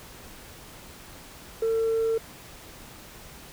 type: tone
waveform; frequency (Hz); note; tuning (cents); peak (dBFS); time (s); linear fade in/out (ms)
sine; 450.6; A4; +41; -20; 1.62-2.18; 5
effects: tanh soft clip ceiling -20 dBFS + pink hiss -46 dBFS RMS until 3.52 s